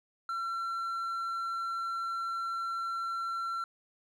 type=tone with hard clipping; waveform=sine; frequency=1356 Hz; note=E6; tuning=49 cents sharp; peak=-33 dBFS; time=0.29-3.64 s; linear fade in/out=2 ms; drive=3 dB; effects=none